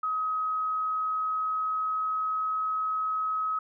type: tone with pitch glide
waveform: sine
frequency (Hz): 1268 to 1276.1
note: D#6 to D#6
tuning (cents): +32 to +43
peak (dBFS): -26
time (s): 0.03-3.59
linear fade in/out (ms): 5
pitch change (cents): +11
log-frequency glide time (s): 0.41-2.6
effects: none